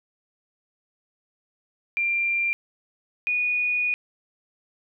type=tone pair in turn; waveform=sine; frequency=2378 / 2462 Hz; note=D7 / D#7; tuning=+21 / -19 cents; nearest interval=minor second; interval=60 cents; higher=second; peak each=-21 dBFS; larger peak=neither; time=1.97-2.53 / 3.27-3.94 s; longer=second; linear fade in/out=0 ms; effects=none